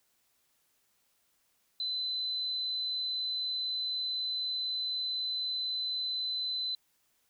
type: tone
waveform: sine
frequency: 4029 Hz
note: B7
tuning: 34 cents sharp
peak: -31 dBFS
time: 1.8-6.75 s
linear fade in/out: 2 ms
effects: white hiss -73 dBFS RMS until 7.29 s